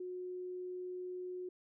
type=tone; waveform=sine; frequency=363.6 Hz; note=F#4; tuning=30 cents flat; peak=-40 dBFS; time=0-1.49 s; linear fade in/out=5 ms; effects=none